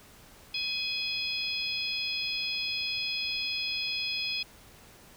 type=harmonic tone; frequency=838 Hz; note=G#5; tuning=15 cents sharp; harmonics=3 / 4 / 5 / 6; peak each=-34 / -35 / -38 / -35 dBFS; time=0.54-4.43 s; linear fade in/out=5 ms; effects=pink hiss -54 dBFS RMS until 5.16 s